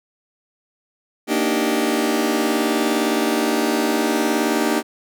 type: chord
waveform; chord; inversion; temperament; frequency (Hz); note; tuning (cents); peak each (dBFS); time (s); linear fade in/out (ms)
sawtooth; Eb major seventh; second; just; 233.3 / 291.7 / 311.1 / 388.9; Bb3 / D4 / Eb4 / G4; +2 / -12 / 0 / -14; -19; 1.27-4.83; 50
effects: none